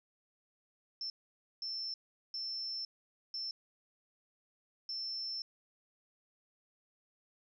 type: tone bursts at uneven times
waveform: sine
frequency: 5340 Hz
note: E8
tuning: 22 cents sharp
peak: -37 dBFS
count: 5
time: 1.01-1.1 / 1.62-1.94 / 2.34-2.85 / 3.34-3.51 / 4.89-5.42 s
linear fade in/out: 2 ms
effects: none